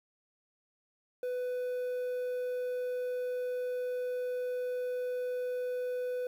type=tone with quantisation; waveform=triangle; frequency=498.2 Hz; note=B4; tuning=15 cents sharp; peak=-30 dBFS; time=1.23-6.27 s; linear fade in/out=2 ms; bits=10; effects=none